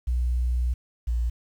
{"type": "tone pair in turn", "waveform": "sine", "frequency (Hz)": [61.1, 58.87], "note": ["B1", "A#1"], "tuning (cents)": [-18, 18], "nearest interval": "minor second", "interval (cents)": 64, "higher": "first", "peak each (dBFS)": [-20, -21], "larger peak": "first", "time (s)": [[0.07, 0.74], [1.07, 1.3]], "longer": "first", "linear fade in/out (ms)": 10, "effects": ["tanh soft clip ceiling -18 dBFS", "9-bit"]}